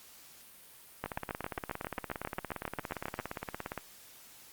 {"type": "two click trains", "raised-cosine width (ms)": 0.5, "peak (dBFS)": [-19, -21], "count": [17, 48], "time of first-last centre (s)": [[1.04, 3.191], [1.06, 3.777]], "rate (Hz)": [7.44, 17.3], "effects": ["white hiss -55 dBFS RMS until 4.52 s", "Opus 48 kbps"]}